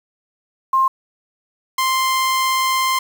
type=tone pair in turn; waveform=sine / sawtooth; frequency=1060 / 1047.2 Hz; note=C6 / C6; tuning=+22 / +1 cents; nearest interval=unison; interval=21 cents; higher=first; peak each=-12 dBFS; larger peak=neither; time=0.73-0.88 / 1.78-2.99 s; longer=second; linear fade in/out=5 ms; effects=7-bit